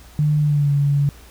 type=tone with pitch glide; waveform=sine; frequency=150 to 142.48 Hz; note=D3 to C#3; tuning=+37 to +48 cents; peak=-14 dBFS; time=0.19-1.09 s; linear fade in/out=0 ms; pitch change=-89 cents; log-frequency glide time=0.4-0.71 s; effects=added 60 Hz sine -43 dBFS peak until 1.3 s + pink hiss -47 dBFS RMS until 1.3 s